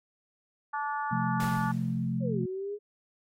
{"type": "harmonic tone", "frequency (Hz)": 290.2, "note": "D4", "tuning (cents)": -21, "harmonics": [3, 4, 5, 6], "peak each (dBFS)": [-32, -35, -37, -44], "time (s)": [0.73, 1.72], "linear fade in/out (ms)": 10}
{"type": "chord", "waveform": "sine", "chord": "F major", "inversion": "second", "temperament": "equal", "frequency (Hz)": [130.81, 174.61, 220], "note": ["C3", "F3", "A3"], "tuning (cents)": [0, 0, 0], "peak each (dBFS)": -32, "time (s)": [1.11, 2.46], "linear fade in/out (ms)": 10}
{"type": "noise with exponential decay", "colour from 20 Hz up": "pink", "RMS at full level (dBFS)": -37, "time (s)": [1.4, 2.19], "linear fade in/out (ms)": 1, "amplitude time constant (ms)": 170}
{"type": "exponential two-way sweep", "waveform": "sine", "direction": "down then up", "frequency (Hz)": [569, 360, 419.3], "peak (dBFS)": -32, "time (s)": [2.2, 2.79], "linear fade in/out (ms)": 50, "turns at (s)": 2.41}
{"effects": ["AAC 48 kbps"]}